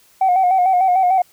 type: tone with vibrato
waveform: sine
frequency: 740 Hz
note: F#5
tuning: in tune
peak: -10 dBFS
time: 0.21-1.22 s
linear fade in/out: 5 ms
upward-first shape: square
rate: 6.7 Hz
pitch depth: 53 cents each way
effects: tanh soft clip ceiling -8 dBFS + white hiss -53 dBFS RMS until 1.32 s